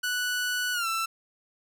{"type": "tone with pitch glide", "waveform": "sawtooth", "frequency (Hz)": [1480, 1333.9], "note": ["F#6", "E6"], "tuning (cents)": [0, 20], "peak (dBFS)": -23, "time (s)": [0.03, 1.06], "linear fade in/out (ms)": 10, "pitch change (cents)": -180, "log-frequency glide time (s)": [0.73, 0.87], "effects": []}